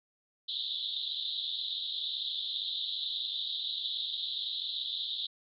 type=band-pass noise; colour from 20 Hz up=pink; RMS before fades=-36 dBFS; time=0.48-5.27 s; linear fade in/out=10 ms; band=3400 to 4000 Hz; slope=96 dB/octave; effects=none